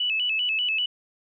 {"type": "tone with vibrato", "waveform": "sine", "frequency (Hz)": 2777, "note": "F7", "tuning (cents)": -10, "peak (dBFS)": -22, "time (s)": [0, 0.86], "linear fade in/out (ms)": 5, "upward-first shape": "square", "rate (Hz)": 5.1, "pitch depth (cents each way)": 110, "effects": []}